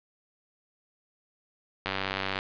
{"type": "click train", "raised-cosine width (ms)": 0.3, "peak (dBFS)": -13, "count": 52, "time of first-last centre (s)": [1.86, 2.389], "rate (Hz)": 96.4, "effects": ["resampled to 11025 Hz", "9-bit"]}